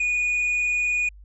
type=tone with vibrato; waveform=triangle; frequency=2456 Hz; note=D#7; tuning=23 cents flat; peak=-19 dBFS; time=0-1.09 s; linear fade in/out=5 ms; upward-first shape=square; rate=20 Hz; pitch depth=11 cents each way; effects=added 50 Hz sine -43 dBFS peak until 1.24 s + resampled to 22050 Hz